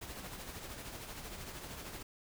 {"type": "noise with tremolo", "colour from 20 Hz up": "pink", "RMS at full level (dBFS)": -44, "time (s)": [0.01, 2.03], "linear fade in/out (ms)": 10, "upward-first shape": "triangle", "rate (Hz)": 13, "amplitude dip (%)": 50, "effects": []}